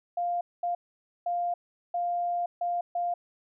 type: tone bursts at uneven times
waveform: sine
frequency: 700 Hz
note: F5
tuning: 4 cents sharp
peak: -26 dBFS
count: 6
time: 0.17-0.41 / 0.63-0.75 / 1.26-1.54 / 1.94-2.46 / 2.61-2.81 / 2.95-3.14 s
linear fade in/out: 5 ms
effects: none